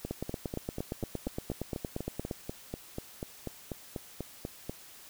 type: two click trains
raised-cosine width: 2 ms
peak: -20 / -22 dBFS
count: 20 / 20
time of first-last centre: 0.11-2.312 / 0.05-4.695 s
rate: 8.63 / 4.09 Hz
effects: white hiss -52 dBFS RMS until 5.09 s